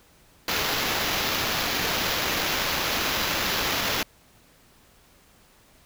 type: noise with sample-and-hold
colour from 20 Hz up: white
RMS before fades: -26 dBFS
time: 0.48-4.03 s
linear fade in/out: 2 ms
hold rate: 8820 Hz
effects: pink hiss -57 dBFS RMS until 5.85 s